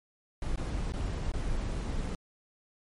brown noise with dropouts, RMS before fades -32 dBFS, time 0.42-2.15 s, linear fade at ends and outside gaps 1 ms, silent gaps 0.559-0.575 / 0.922-0.936 / 1.318-1.337 s, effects MP3 48 kbps

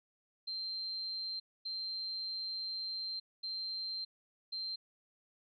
sine tone bursts at uneven times, 4145 Hz, C8, 17 cents flat, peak -37 dBFS, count 4, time 0.47-1.4 / 1.65-3.2 / 3.43-4.05 / 4.52-4.76 s, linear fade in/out 10 ms, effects none

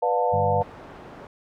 sine chord, B half-diminished seventh, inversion none, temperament just, 493.9 / 592.7 / 711.2 / 889 Hz, B4 / D5 / F5 / A5, 0 / +16 / +31 / +18 cents, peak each -24 / -28 / -24 / -25 dBFS, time 0.02-0.63 s, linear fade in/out 10 ms
harmonic tone, 49 Hz, G1, in tune, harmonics 2 / 3 / 4, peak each -27 / -32 / -35 dBFS, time 0.32-0.63 s, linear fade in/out 20 ms
white low-pass noise, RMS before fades -43 dBFS, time 0.61-1.27 s, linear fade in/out 2 ms, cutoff 880 Hz, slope 12 dB/octave
effects none

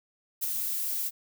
violet noise with ADSR envelope, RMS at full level -28 dBFS, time 0.41-1.11 s, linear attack 21 ms, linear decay 19 ms, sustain -3 dB, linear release 39 ms, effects none

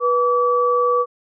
sine tone pair together, 488.9 / 1150.1 Hz, B4 / D6, -18 / -37 cents, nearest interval octave + minor third, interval 1481 cents, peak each -17 / -17 dBFS, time 0-1.06 s, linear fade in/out 50 ms, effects none

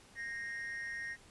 triangle tone with amplitude modulation, 1864.7 Hz, A#6, in tune, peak -34 dBFS, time 0.15-1.17 s, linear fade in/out 50 ms, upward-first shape sine, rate 237 Hz, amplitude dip 70%, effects pink hiss -60 dBFS RMS until 1.3 s + resampled to 24000 Hz

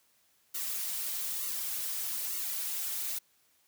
blue noise with flanger, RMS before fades -35 dBFS, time 0.54-3.19 s, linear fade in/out 10 ms, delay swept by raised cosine 1.2 to 6.2 ms, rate 1.1 Hz, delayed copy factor -0.8, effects white hiss -69 dBFS RMS until 3.67 s + high-pass 60 Hz 12 dB/octave

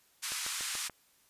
white band-pass noise, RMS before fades -37 dBFS, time 0.22-0.89 s, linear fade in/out 20 ms, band 1100 to 10000 Hz, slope 24 dB/octave
click train, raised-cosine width 0.5 ms, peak -28 dBFS, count 5, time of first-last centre 0.32-0.897 s, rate 6.93 Hz
effects white hiss -67 dBFS RMS until 1.29 s + resampled to 32000 Hz

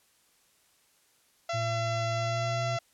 harmonic tone, 676 Hz, E5, 43 cents sharp, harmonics 1 / 2 / 3 / 4 / 5 / 6 / 7 / 8 / 9 / 10, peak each -31 / -37 / -41 / -43 / -45 / -47 / -48 / -49 / -50 / -51 dBFS, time 1.49-2.79 s, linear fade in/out 5 ms
triangle tone with pitch glide, 114 to 122.18 Hz, A#2 to B2, -38 to -18 cents, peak -29 dBFS, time 1.53-2.78 s, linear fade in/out 20 ms, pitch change +120 cents, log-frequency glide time 2.12-2.65 s
effects white hiss -66 dBFS RMS until 2.93 s + low-pass 12000 Hz 12 dB/octave

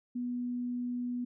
sine tone, 245 Hz, B3, 14 cents flat, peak -32 dBFS, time 0.15-1.25 s, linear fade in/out 10 ms, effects none

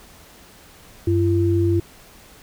sine tone pair together, 95.44 / 340.1 Hz, G2 / F4, -46 / -46 cents, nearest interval octave + minor seventh, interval 2200 cents, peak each -18 dBFS, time 1.07-1.8 s, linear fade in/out 5 ms, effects pink hiss -47 dBFS RMS until 2.42 s

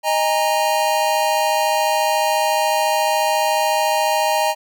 square chord, D# suspended fourth, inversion none, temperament equal with one note detuned, 622.3 / 818.2 / 932.3 Hz, D#5 / G#5 / A#5, 0 / -26 / 0 cents, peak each -21 dBFS, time 0.03-4.55 s, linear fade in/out 50 ms, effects none

